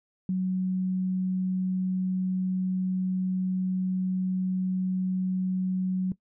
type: tone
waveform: sine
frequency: 185.7 Hz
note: F#3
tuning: 7 cents sharp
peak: -24 dBFS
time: 0.29-6.12 s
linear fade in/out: 2 ms
effects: noise-tail reverb RT60 0.1 s tail -18 dB re dry